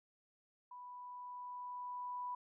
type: tone with level ramp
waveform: sine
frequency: 987.8 Hz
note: B5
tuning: in tune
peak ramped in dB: -49 to -39 dBFS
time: 0.71-2.35 s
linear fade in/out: 5 ms
effects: none